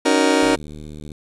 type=chord; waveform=30% pulse; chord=D# minor seventh; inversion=third; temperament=just; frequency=280 / 311.1 / 373.4 / 466.7 Hz; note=C#4 / D#4 / F#4 / A#4; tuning=+18 / 0 / +16 / +2 cents; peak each=-16 / -17 / -20 / -17 dBFS; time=0.05-0.56 s; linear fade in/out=10 ms
type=click train; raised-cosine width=3 ms; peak=-24 dBFS; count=53; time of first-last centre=0.43-1.118 s; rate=75.6 Hz
effects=resampled to 24000 Hz + 7-bit

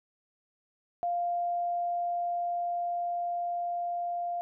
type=tone with level ramp; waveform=sine; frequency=698 Hz; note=F5; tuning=1 cent flat; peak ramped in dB=-27 to -30 dBFS; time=1.03-4.41 s; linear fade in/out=0 ms; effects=none

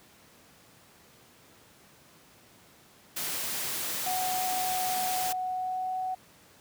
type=noise; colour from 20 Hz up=white; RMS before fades=-33 dBFS; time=3.16-5.33 s; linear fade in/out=10 ms
type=tone with pitch glide; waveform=sine; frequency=740 to 746 Hz; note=F#5 to F#5; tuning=0 to +14 cents; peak=-29 dBFS; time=4.06-6.15 s; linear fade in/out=10 ms; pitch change=+14 cents; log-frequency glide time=5.55-5.99 s
effects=pink hiss -57 dBFS RMS until 6.6 s + high-pass 100 Hz 12 dB/octave

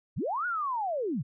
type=linear two-way sweep; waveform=sine; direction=up then down; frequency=58.27 to 1480 to 105 Hz; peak=-28 dBFS; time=0.16-1.23 s; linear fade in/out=20 ms; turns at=0.46 s; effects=none

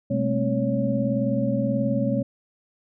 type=tone cluster; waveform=sine; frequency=125.4 / 204.8 / 223.5 / 265.5 / 559 Hz; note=B2 / G#3 / A3 / C4 / C#5; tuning=+27 / -24 / +27 / +25 / +14 cents; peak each=-27 dBFS; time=0.1-2.23 s; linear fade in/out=10 ms; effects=none

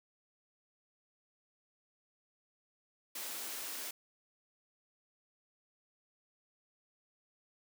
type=high-pass noise; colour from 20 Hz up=white; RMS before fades=-42 dBFS; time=3.15-3.91 s; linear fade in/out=5 ms; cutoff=220 Hz; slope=96 dB/octave; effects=none

